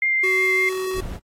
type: tone with vibrato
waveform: sine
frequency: 2100 Hz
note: C7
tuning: 6 cents sharp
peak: -17 dBFS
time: 0.02-0.69 s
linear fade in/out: 2 ms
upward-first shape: sine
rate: 5.4 Hz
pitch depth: 10 cents each way
type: tone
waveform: square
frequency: 375.1 Hz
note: F#4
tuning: 24 cents sharp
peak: -24 dBFS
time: 0.23-1.01 s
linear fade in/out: 10 ms
type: noise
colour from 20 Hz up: brown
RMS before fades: -30 dBFS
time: 0.93-1.2 s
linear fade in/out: 50 ms
effects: AAC 48 kbps